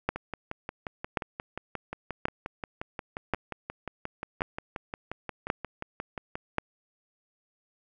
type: two click trains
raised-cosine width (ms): 0.5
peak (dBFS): -19 / -10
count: 36 / 7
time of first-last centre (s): 0.16-6.355 / 0.09-6.584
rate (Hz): 5.65 / 0.924
effects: none